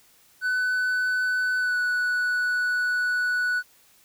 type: tone with pitch glide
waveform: triangle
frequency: 1501 to 1477.8 Hz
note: F#6 to F#6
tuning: +24 to -3 cents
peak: -20 dBFS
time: 0.41-3.63 s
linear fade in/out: 50 ms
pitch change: -27 cents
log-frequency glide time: 1.58-1.77 s
effects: white hiss -58 dBFS RMS until 4.04 s